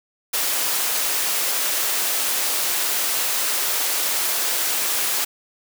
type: high-pass noise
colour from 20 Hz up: white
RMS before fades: -22 dBFS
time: 0.33-5.25 s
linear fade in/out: 10 ms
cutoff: 380 Hz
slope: 12 dB/octave
effects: none